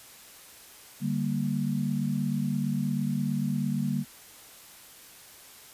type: chord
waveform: sine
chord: G minor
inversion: second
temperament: equal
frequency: 146.83 / 196 / 233.1 Hz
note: D3 / G3 / Bb3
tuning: 0 / 0 / 0 cents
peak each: -30 dBFS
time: 1-4.05 s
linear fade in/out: 50 ms
effects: white hiss -50 dBFS RMS until 5.73 s + resampled to 32000 Hz